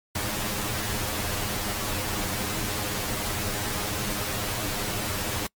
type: noise with comb filter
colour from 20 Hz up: pink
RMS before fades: -29 dBFS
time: 0.15-5.47 s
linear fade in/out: 5 ms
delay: 9.7 ms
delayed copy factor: +0.95
effects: noise-tail reverb RT60 0.1 s tail -26 dB re dry + MP3 96 kbps